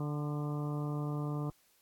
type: harmonic tone with a mistuned harmonic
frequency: 147.4 Hz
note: D3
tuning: 7 cents sharp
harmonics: 1 / 2 / 3 / 4 / 5 / 6 / 7 / 8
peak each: -34 / -40 / -45 / -49 / -50 / -54 / -49 / -50 dBFS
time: 0-1.5 s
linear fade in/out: 2 ms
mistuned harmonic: 8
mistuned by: +30 cents
effects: white hiss -69 dBFS RMS until 1.81 s + AAC 64 kbps